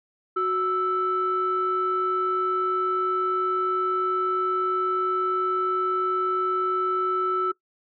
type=tone pair together; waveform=sine; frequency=370 / 1318.5 Hz; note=F#4 / E6; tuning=0 / 0 cents; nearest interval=octave + minor seventh; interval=2200 cents; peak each=-25 / -22 dBFS; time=0.36-7.52 s; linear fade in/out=10 ms; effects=noise-tail reverb RT60 0.1 s tail -19 dB re dry + tanh soft clip ceiling -15 dBFS